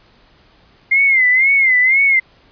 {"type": "tone with vibrato", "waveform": "sine", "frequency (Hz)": 2100, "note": "C7", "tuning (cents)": 6, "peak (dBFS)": -9, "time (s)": [0.91, 2.2], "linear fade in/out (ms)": 10, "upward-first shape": "sine", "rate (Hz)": 2, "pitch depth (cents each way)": 100, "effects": ["pink hiss -51 dBFS RMS until 2.51 s", "resampled to 11025 Hz"]}